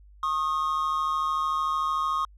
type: tone pair together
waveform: triangle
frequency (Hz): 1086.6 / 1240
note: C#6 / D#6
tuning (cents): -35 / -6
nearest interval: major second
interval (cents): 229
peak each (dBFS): -25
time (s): 0.23-2.25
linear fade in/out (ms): 2
effects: added 50 Hz sine -49 dBFS peak until 2.37 s